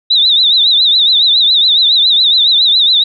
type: tone with vibrato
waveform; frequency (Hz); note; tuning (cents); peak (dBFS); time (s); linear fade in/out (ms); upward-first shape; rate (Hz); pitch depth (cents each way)
sine; 3770; A#7; +19; -6; 0.1-3.04; 10; triangle; 7.2; 150
effects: none